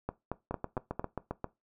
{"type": "two click trains", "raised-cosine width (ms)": 1, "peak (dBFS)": [-20, -19], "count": [8, 5], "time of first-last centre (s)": [[0.51, 1.443], [0.09, 0.995]], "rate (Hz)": [7.5, 4.42], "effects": ["noise-tail reverb RT60 0.2 s tail -18 dB re dry"]}